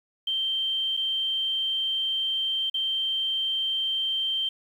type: tone with dropouts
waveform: sine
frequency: 3136 Hz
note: G7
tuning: in tune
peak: -24 dBFS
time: 0.27-4.49 s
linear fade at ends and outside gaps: 5 ms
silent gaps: 0.968-0.972 / 2.699-2.741 s
effects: 9-bit